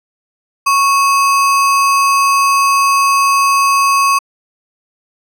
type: tone with sample-and-hold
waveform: sine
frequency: 1106 Hz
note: C#6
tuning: 4 cents flat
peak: -8 dBFS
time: 0.66-4.19 s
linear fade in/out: 10 ms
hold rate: 3675 Hz
effects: low-pass 11000 Hz 12 dB/octave